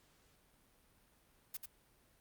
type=noise with echo; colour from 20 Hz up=blue; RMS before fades=-42 dBFS; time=1.54-1.57 s; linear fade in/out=5 ms; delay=89 ms; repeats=1; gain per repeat=-5 dB; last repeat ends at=1.659 s; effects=pink hiss -70 dBFS RMS until 2.2 s + Opus 48 kbps